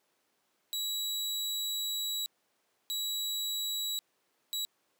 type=tone bursts at uneven times; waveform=sawtooth; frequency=3900 Hz; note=B7; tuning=23 cents flat; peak=-29 dBFS; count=3; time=0.73-2.26 / 2.9-3.99 / 4.53-4.65 s; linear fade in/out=0 ms; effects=pink hiss -74 dBFS RMS until 4.99 s + high-pass 300 Hz 12 dB/octave

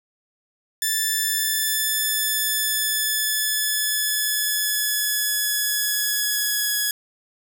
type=tone with pitch glide; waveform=5% pulse; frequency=1760 to 1680.5 Hz; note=A6 to G#6; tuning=0 to +20 cents; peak=-10 dBFS; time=0.82-6.91 s; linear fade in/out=2 ms; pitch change=-80 cents; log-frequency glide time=1-6.78 s; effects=8-bit

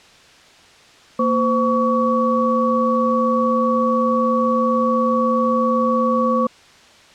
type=tone cluster; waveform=sine; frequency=231.9 / 515 / 1129 Hz; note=A#3 / C5 / C#6; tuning=-9 / -28 / +31 cents; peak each=-19 dBFS; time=1.19-6.47 s; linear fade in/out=5 ms; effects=white hiss -47 dBFS RMS until 7.14 s + low-pass 5000 Hz 12 dB/octave

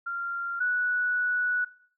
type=tone pair in turn; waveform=sine; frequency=1387 / 1474.2 Hz; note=F6 / F#6; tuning=-12 / -7 cents; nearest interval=minor second; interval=105 cents; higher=second; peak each=-29 / -23 dBFS; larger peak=second; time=0.06-0.6 / 0.6-1.65 s; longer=second; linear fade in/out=10 ms; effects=noise-tail reverb RT60 0.5 s tail -18 dB re dry

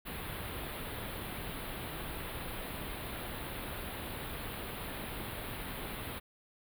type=band-stop noise; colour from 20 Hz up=pink; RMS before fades=-41 dBFS; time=0.05-6.2 s; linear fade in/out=20 ms; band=4000 to 9800 Hz; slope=48 dB/octave; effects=none

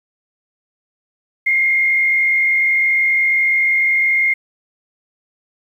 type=tone with frequency modulation; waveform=sine; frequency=2125 Hz; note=C7; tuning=26 cents sharp; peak=-12 dBFS; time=1.46-4.34 s; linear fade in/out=10 ms; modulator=54.2 Hz; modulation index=0.69; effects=8-bit

